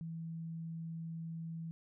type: tone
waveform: sine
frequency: 164.1 Hz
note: E3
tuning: 8 cents flat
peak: -40 dBFS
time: 0.01-1.71 s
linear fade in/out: 0 ms
effects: none